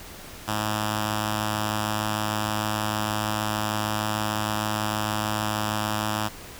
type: tone with notch filter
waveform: 5% pulse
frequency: 106.5 Hz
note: G#2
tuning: 44 cents sharp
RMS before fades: -27 dBFS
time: 0.47-6.29 s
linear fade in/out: 20 ms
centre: 450 Hz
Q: 1.3
effects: pink hiss -42 dBFS RMS until 6.59 s